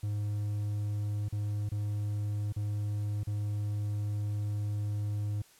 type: tone with dropouts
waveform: triangle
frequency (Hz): 103.83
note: G#2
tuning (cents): 0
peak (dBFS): -28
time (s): 0.03-5.42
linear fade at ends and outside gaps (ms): 5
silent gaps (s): 1.286-1.324 / 1.691-1.717 / 2.525-2.563 / 3.235-3.271
effects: white hiss -60 dBFS RMS until 5.59 s + low-pass 12000 Hz 12 dB/octave